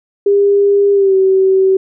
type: tone with pitch glide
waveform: sine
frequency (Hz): 402.3 to 381.7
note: G4 to G4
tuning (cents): +45 to -46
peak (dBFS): -7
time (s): 0.26-1.77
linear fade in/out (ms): 5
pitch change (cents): -91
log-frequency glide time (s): 0.93-1.15
effects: none